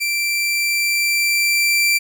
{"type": "tone with level ramp", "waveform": "sawtooth", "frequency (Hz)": 2349, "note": "D7", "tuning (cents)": 0, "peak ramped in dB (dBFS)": [-15, -10], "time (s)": [0, 1.99], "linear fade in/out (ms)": 20, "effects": []}